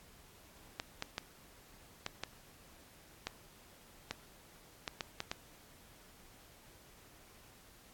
clicks, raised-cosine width 0.2 ms, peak -19 dBFS, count 11, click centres 0.799 / 1.024 / 1.181 / 2.064 / 2.236 / 3.27 / 4.11 / 4.878 / 5.008 / 5.204 / 5.315 s, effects pink hiss -60 dBFS RMS until 7.93 s + AAC 64 kbps

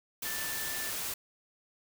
sine tone in noise, 1764 Hz, A6, 4 cents sharp, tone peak -40 dBFS, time 0.25-0.9 s, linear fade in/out 5 ms, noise white, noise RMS -36 dBFS, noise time 0.22-1.14 s, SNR -7 dB, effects none

